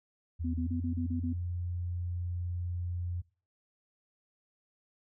sine tone with pitch glide, 82.5 to 87.91 Hz, E2 to F2, +2 to +12 cents, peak -32 dBFS, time 0.39-3.22 s, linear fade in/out 20 ms, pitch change +110 cents, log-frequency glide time 0.63-0.7 s
sine tone bursts, 250 Hz, B3, 21 cents sharp, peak -32 dBFS, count 7, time 0.44-1.332 s, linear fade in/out 10 ms, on 100 ms, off 32 ms
effects noise-tail reverb RT60 0.4 s tail -22 dB re dry

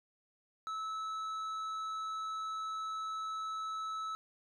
sine tone with tanh clipping, 1303 Hz, E6, 20 cents flat, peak -38 dBFS, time 0.67-4.15 s, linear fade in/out 0 ms, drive 8 dB, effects none

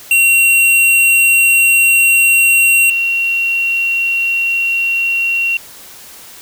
square / sine tone pair in turn, 2742 / 2742 Hz, F7 / F7, -32 / -32 cents, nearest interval unison, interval 0 cents, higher neither, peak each -8 / -12 dBFS, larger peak first, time 0.11-2.9 / 2.9-5.57 s, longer first, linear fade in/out 2 ms, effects white hiss -36 dBFS RMS until 6.41 s

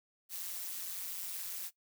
blue noise with amplitude modulation, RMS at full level -38 dBFS, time 0.29-1.71 s, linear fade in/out 50 ms, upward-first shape sine, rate 181 Hz, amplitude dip 75%, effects noise-tail reverb RT60 0.1 s tail -17 dB re dry

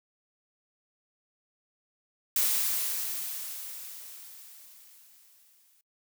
blue noise with exponential decay, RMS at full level -25 dBFS, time 2.36-5.81 s, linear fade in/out 2 ms, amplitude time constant 750 ms, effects noise-tail reverb RT60 0.1 s tail -22 dB re dry

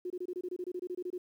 sine tone bursts, 360.6 Hz, F#4, 45 cents flat, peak -34 dBFS, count 15, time 0.05-1.18 s, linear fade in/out 5 ms, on 52 ms, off 25 ms, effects 11-bit

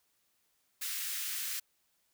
white high-pass noise, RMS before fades -37 dBFS, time 0.81-1.6 s, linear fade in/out 10 ms, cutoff 1500 Hz, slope 24 dB/octave, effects white hiss -75 dBFS RMS until 2.13 s

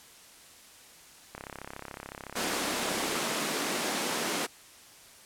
click train, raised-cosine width 0.5 ms, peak -24 dBFS, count 62, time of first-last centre 1.35-3.155 s, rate 33.8 Hz
pink high-pass noise, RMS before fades -31 dBFS, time 2.35-4.47 s, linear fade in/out 20 ms, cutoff 210 Hz, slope 24 dB/octave
effects white hiss -53 dBFS RMS until 5.25 s + low-pass 11000 Hz 12 dB/octave

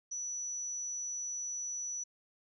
sine tone, 5920 Hz, F#8, in tune, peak -36 dBFS, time 0.11-2.04 s, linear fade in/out 10 ms, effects none

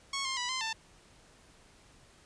10% pulse tone with pitch steps, 1102 / 1058 / 982 / 1038 / 891 Hz, C#6 / C6 / B5 / C6 / A5, -11 / +19 / -10 / -14 / +22 cents, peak -24 dBFS, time 0.13-0.73 s, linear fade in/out 5 ms, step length 120 ms, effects pink hiss -60 dBFS RMS until 2.25 s + resampled to 22050 Hz

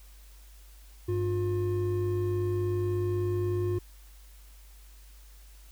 triangle tone pair together, 100 / 356.4 Hz, G2 / F4, +35 / +35 cents, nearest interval octave + minor seventh, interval 2200 cents, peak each -27 dBFS, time 1.08-3.79 s, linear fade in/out 10 ms, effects added 50 Hz sine -49 dBFS peak until 5.71 s + white hiss -59 dBFS RMS until 5.71 s

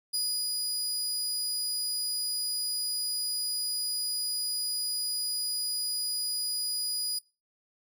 25% pulse tone with ADSR envelope, 4920 Hz, D#8, 20 cents flat, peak -22 dBFS, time 0.13-7.19 s, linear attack 14 ms, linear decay 330 ms, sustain -2 dB, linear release 7 ms, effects noise-tail reverb RT60 0.3 s tail -23 dB re dry

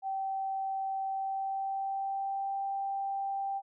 sine tone with pitch glide, 774 to 786.2 Hz, G5 to G5, -22 to +5 cents, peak -31 dBFS, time 0.02-3.62 s, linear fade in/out 50 ms, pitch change +27 cents, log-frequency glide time 1.08-2.61 s, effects none

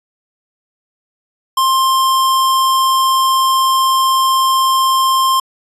square tone, 1056 Hz, C6, 16 cents sharp, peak -11 dBFS, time 1.57-5.4 s, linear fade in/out 5 ms, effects resampled to 32000 Hz

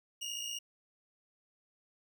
25% pulse tone pair together, 2815 / 2871 Hz, F7 / F7, +13 / +47 cents, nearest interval unison, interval 34 cents, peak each -38 / -36 dBFS, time 0.21-0.59 s, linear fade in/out 10 ms, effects none

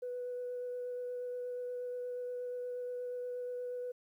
sine tone with vibrato, 493.9 Hz, B4, in tune, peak -36 dBFS, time 0.02-3.92 s, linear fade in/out 10 ms, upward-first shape sine, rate 8.4 Hz, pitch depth 9 cents each way, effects tanh soft clip ceiling -33 dBFS + 12-bit

